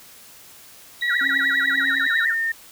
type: tone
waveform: sine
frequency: 3842 Hz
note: B7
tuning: 48 cents flat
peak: -30 dBFS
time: 1.01-2.25 s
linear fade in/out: 2 ms
type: tone with pitch glide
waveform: sine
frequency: 1925 to 1821.2 Hz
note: B6 to A#6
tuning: -45 to -41 cents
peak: -20 dBFS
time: 1.02-2.52 s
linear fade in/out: 5 ms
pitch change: -96 cents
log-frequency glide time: 1.76-1.95 s
type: tone with vibrato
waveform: sine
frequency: 1661.2 Hz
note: G#6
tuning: in tune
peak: -21 dBFS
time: 1.05-2.35 s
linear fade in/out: 50 ms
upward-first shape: sine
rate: 10 Hz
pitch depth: 300 cents each way
type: tone with tremolo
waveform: triangle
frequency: 271.7 Hz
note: C#4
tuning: 35 cents flat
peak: -30 dBFS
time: 1.21-2.07 s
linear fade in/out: 2 ms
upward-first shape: sine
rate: 2 Hz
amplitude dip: 45%
effects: white hiss -46 dBFS RMS until 2.71 s